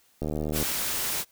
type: click train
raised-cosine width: 2 ms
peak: -17 dBFS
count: 32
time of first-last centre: 0.22-0.627 s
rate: 76.2 Hz
type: noise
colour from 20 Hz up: white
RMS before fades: -29 dBFS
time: 0.52-1.25 s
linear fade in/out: 50 ms
effects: white hiss -63 dBFS RMS until 1.31 s